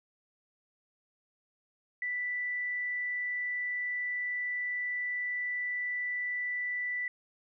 sine tone, 1975.5 Hz, B6, in tune, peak -31 dBFS, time 2.02-7.08 s, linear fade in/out 2 ms, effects none

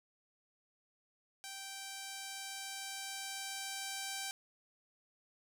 5% pulse tone with level ramp, 781 Hz, G5, 7 cents flat, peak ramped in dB -33 to -27 dBFS, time 1.44-4.31 s, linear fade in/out 0 ms, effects none

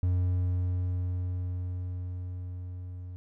triangle tone with level ramp, 90.2 Hz, F#2, 44 cents flat, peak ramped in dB -21 to -36 dBFS, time 0.03-3.16 s, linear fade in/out 0 ms, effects none

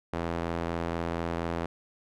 sawtooth tone with band-pass filter, 84.2 Hz, E2, 37 cents sharp, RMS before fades -32 dBFS, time 0.13-1.66 s, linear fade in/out 5 ms, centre 670 Hz, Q 0.53, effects none

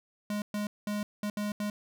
square tone bursts at uneven times, 207.7 Hz, G#3, in tune, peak -31 dBFS, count 6, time 0.3-0.42 / 0.54-0.67 / 0.87-1.03 / 1.23-1.3 / 1.37-1.52 / 1.6-1.7 s, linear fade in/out 2 ms, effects none

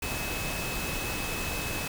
sine tone in noise, 2581 Hz, E7, 37 cents flat, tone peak -37 dBFS, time 0.02-1.88 s, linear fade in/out 5 ms, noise pink, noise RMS -33 dBFS, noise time 0.02-1.88 s, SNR -7 dB, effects none

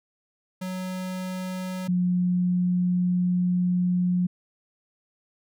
square / sine tone pair in turn, 185 / 179.32 Hz, F#3 / F3, 0 / +46 cents, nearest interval minor second, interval 54 cents, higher first, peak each -30 / -20 dBFS, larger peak second, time 0.61-1.88 / 1.88-4.27 s, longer second, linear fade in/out 10 ms, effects none

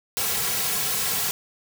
white noise with comb filter, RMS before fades -25 dBFS, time 0.17-1.31 s, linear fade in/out 0 ms, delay 3.3 ms, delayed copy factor -0.95, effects none

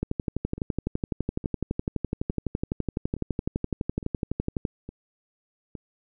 two click trains, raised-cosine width 3 ms, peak -13 / -24 dBFS, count 56 / 7, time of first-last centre 0.03-4.652 / 0.58-5.752 s, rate 11.9 / 1.16 Hz, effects none

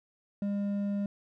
sine tone with hard clipping, 201.8 Hz, G#3, 49 cents flat, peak -30 dBFS, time 0.42-1.06 s, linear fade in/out 2 ms, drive 5 dB, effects none

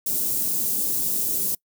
white band-stop noise, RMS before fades -24 dBFS, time 0.06-1.55 s, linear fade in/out 5 ms, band 310 to 9300 Hz, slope 12 dB/octave, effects noise-tail reverb RT60 0.1 s tail -25 dB re dry + high-pass 150 Hz 12 dB/octave

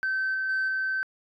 sine tone with level steps, 1542 Hz, G6, 29 cents flat, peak -23 / -25 / -22 / -24 dBFS, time 0.03-1.03 s, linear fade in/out 0 ms, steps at 0.34 / 0.49 / 0.68 s, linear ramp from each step 5 ms, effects tanh soft clip ceiling -22 dBFS

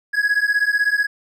triangle beating tone pair, 1661.2 / 1677.2 Hz, G#6 / G#6, 0 / +17 cents, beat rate 16 Hz, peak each -17 dBFS, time 0.13-1.07 s, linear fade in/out 20 ms, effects none

